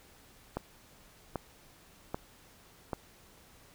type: click train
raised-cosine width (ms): 1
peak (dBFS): -19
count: 4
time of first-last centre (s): 0.57-2.932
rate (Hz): 1.27
effects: pink hiss -59 dBFS RMS until 3.74 s